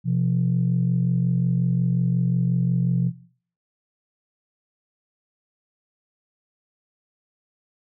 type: tone pair together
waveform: sine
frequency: 127.33 / 172.9 Hz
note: C3 / F3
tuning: -47 / -17 cents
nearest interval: perfect fourth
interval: 530 cents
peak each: -21 dBFS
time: 0.04-3.12 s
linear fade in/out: 50 ms
effects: noise-tail reverb RT60 0.5 s tail -17 dB re dry + tanh soft clip ceiling -12 dBFS